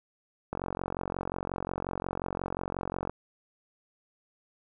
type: click train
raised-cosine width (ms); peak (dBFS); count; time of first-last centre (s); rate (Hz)
1; -18; 118; 0.53-3.096; 45.6
effects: none